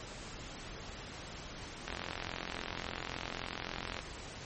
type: click train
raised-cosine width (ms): 0.3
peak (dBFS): -21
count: 93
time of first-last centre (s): 1.88-3.99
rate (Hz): 43.6
effects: pink hiss -46 dBFS RMS until 4.45 s + MP3 32 kbps